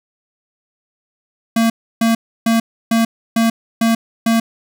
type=tone bursts; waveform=square; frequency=227.6 Hz; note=A#3; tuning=41 cents flat; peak=-12 dBFS; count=7; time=1.56-4.4 s; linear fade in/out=5 ms; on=140 ms; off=310 ms; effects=none